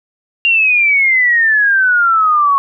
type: exponential sweep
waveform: sine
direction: down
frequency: 2794 to 1100 Hz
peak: -8 dBFS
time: 0.45-2.58 s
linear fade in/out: 0 ms
effects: none